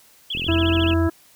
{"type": "tone with vibrato", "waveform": "sine", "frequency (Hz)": 2960, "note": "F#7", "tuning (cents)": 0, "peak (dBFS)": -24, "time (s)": [0.3, 0.94], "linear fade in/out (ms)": 5, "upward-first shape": "sine", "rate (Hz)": 14, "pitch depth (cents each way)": 250}
{"type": "click train", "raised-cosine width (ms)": 3, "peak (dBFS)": -20, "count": 26, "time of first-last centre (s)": [0.35, 0.933], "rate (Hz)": 42.9}
{"type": "tone", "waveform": "sine", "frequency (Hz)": 86.1, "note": "F2", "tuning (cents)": -24, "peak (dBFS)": -19, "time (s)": [0.47, 1.09], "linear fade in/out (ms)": 20}
{"type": "harmonic tone", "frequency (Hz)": 329.6, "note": "E4", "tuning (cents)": 0, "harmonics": [1, 2, 3, 4, 5], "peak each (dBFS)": [-19, -29, -34, -32, -34], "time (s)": [0.48, 1.1], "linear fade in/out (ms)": 10}
{"effects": ["white hiss -53 dBFS RMS until 1.35 s"]}